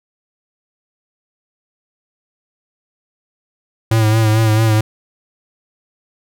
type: tone with vibrato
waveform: square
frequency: 110 Hz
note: A2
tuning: in tune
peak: -11 dBFS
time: 3.91-4.81 s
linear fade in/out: 5 ms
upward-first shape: sine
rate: 4.5 Hz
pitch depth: 42 cents each way
effects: none